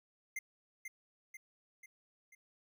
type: tone with echo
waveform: square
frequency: 2093 Hz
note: C7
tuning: in tune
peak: -38 dBFS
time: 0.36-0.39 s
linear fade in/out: 5 ms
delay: 490 ms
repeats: 4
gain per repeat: -5 dB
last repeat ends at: 2.35 s
effects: none